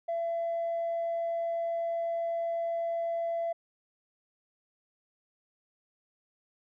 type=tone with tanh clipping; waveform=triangle; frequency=673 Hz; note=E5; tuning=36 cents sharp; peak=-29 dBFS; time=0.08-3.53 s; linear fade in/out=10 ms; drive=5 dB; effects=none